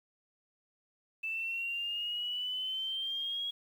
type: exponential sweep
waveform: sine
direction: up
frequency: 2637 to 3322 Hz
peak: -33 dBFS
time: 1.23-3.51 s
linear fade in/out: 10 ms
effects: 10-bit